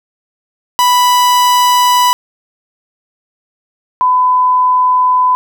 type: tone pair in turn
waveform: 45% pulse / sine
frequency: 987.8 / 1005.1 Hz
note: B5 / B5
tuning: 0 / +30 cents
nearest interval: unison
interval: 30 cents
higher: second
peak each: -7 dBFS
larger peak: neither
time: 0.79-2.13 / 4.01-5.35 s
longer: neither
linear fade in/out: 0 ms
effects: none